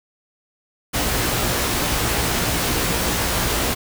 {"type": "noise with comb filter", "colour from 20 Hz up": "pink", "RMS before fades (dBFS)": -21, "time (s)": [0.93, 3.75], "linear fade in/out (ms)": 20, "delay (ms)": 17, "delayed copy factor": 0.65, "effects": []}